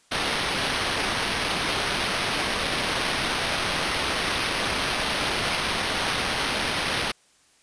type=noise with sample-and-hold; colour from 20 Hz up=white; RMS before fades=-26 dBFS; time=0.11-7.12 s; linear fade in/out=10 ms; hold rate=7350 Hz; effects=white hiss -60 dBFS RMS until 7.62 s + resampled to 22050 Hz